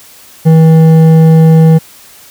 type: tone with hard clipping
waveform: sine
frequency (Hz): 160.9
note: E3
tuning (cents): -42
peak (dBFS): -3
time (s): 0.45-1.79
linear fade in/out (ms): 20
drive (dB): 8
effects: white hiss -37 dBFS RMS until 2.3 s